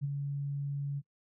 sine tone with ADSR envelope, 141.5 Hz, C#3, 36 cents sharp, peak -28 dBFS, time 0.01-1.02 s, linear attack 33 ms, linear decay 22 ms, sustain -4 dB, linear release 40 ms, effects noise-tail reverb RT60 0.1 s tail -23 dB re dry

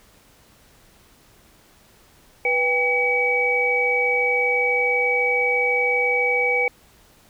sine tone cluster, 492.3 / 796 / 2273 Hz, B4 / G5 / C#7, -6 / +26 / +43 cents, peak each -23 / -27 / -19 dBFS, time 2.45-6.68 s, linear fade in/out 2 ms, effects pink hiss -54 dBFS RMS until 7.29 s

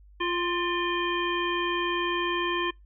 harmonic tone with a mistuned harmonic, 348.5 Hz, F4, 4 cents flat, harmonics 1 / 3 / 5 / 7 / 9, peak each -29 / -30 / -33 / -35 / -34 dBFS, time 0.2-2.71 s, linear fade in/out 10 ms, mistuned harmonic 5, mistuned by +37 cents, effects noise-tail reverb RT60 0.2 s tail -26 dB re dry + added 50 Hz sine -50 dBFS peak until 2.85 s

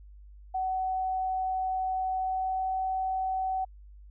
sine tone with pitch glide, 752 to 756.4 Hz, F#5 to F#5, +28 to +38 cents, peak -27 dBFS, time 0.54-3.65 s, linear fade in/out 10 ms, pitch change +10 cents, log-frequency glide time 2.15-2.77 s, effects added 50 Hz sine -47 dBFS peak until 4.1 s

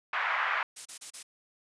white band-pass noise, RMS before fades -30 dBFS, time 0.13-0.63 s, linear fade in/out 2 ms, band 850 to 2000 Hz, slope 24 dB/octave
blue noise bursts, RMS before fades -39 dBFS, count 4, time 0.76-1.23 s, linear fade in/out 10 ms, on 95 ms, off 30 ms
effects resampled to 22050 Hz

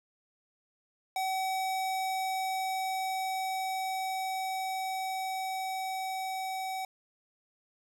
square tone with level ramp, 759 Hz, F#5, 44 cents sharp, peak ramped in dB -30 to -34 dBFS, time 1.16-6.85 s, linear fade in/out 2 ms, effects none

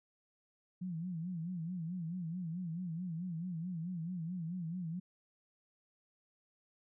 sine tone with vibrato, 172.2 Hz, F3, 24 cents flat, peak -37 dBFS, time 0.81-5 s, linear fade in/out 10 ms, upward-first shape sine, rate 4.6 Hz, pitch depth 130 cents each way, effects none

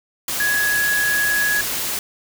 sine tone in noise, 1673 Hz, G#6, 12 cents sharp, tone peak -17 dBFS, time 0.4-1.61 s, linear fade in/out 2 ms, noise white, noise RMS -24 dBFS, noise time 0.28-1.99 s, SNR +4 dB, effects none

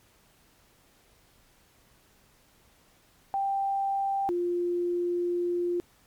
sine tone pair in turn, 787 / 350.6 Hz, G5 / F4, +7 / +7 cents, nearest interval octave + major second, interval 1400 cents, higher first, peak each -25 dBFS, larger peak neither, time 3.34-4.29 / 4.29-5.8 s, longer second, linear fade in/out 0 ms, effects pink hiss -62 dBFS RMS until 6.06 s + MP3 96 kbps

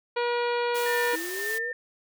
harmonic tone, 480 Hz, B4, 49 cents flat, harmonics 1 / 2 / 3 / 4 / 5 / 6 / 7 / 8 / 9, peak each -26 / -30 / -35 / -39 / -37 / -43 / -44 / -46 / -43 dBFS, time 0.16-1.16 s, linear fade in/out 10 ms
white high-pass noise, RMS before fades -37 dBFS, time 0.74-1.59 s, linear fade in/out 20 ms, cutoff 300 Hz, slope 96 dB/octave
sine tone with tremolo, 1799 Hz, A6, 38 cents sharp, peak -27 dBFS, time 0.86-1.73 s, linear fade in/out 2 ms, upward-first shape sine, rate 1.8 Hz, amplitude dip 65%
sine linear sweep, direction up, 311.1 to 497.2 Hz, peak -34 dBFS, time 1.13-1.72 s, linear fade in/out 5 ms
effects none

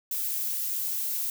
violet noise, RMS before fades -30 dBFS, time 0.11-1.3 s, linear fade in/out 2 ms, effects none

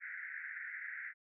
white band-pass noise, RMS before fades -45 dBFS, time 0-1.14 s, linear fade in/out 50 ms, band 1500 to 2100 Hz, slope 96 dB/octave, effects none

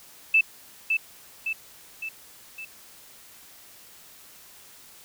sine tone with echo, 2637 Hz, E7, in tune, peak -15 dBFS, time 0.34-0.41 s, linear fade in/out 5 ms, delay 560 ms, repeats 4, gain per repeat -5 dB, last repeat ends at 2.65 s, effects white hiss -50 dBFS RMS until 5.04 s

